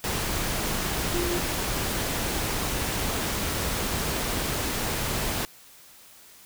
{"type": "tone in noise", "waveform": "sine", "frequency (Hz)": 349.2, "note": "F4", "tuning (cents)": 0, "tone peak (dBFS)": -27, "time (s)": [1.14, 1.38], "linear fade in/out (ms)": 0, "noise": "pink", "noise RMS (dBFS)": -28, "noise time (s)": [0.04, 5.45], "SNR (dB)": -2, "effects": ["white hiss -51 dBFS RMS until 6.45 s"]}